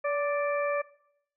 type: harmonic tone with a mistuned harmonic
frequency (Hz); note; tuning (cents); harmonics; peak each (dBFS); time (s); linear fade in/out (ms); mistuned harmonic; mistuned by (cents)
587; D5; -1; 1 / 2 / 3 / 4; -27 / -33 / -37 / -39; 0.04-0.82; 10; 1; -35
effects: noise-tail reverb RT60 0.7 s tail -19 dB re dry